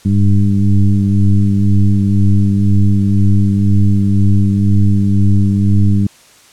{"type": "tone with frequency modulation", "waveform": "sine", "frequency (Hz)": 100.1, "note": "G2", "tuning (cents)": 37, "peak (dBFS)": -7, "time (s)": [0.05, 6.07], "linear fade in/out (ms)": 5, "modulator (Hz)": 99.1, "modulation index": 1.2, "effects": ["white hiss -44 dBFS RMS until 6.52 s", "low-pass 9000 Hz 12 dB/octave"]}